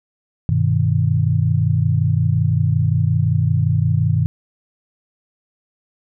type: chord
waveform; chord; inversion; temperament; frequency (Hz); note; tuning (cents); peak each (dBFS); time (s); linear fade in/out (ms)
sine; G augmented; none; equal; 98 / 123.47 / 155.56; G2 / B2 / D#3; 0 / 0 / 0; -18; 0.49-4.26; 0
effects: none